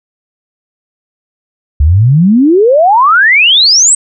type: exponential sweep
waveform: sine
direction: up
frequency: 67.6 to 8340 Hz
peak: -3 dBFS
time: 1.8-3.95 s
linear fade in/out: 5 ms
effects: none